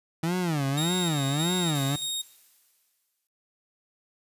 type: tone with vibrato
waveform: 30% pulse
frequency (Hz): 157.7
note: D#3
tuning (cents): +24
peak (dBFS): -22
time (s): 0.23-1.96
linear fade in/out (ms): 5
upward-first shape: sine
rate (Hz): 1.7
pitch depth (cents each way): 260
type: tone with tremolo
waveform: sawtooth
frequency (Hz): 3729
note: A#7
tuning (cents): 0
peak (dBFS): -25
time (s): 0.77-2.22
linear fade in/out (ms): 10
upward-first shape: square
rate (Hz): 1.6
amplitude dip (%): 40
type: noise with exponential decay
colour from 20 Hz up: blue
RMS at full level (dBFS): -38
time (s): 1.75-3.27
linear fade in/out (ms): 0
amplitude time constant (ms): 330
effects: noise-tail reverb RT60 0.6 s tail -24 dB re dry + resampled to 32000 Hz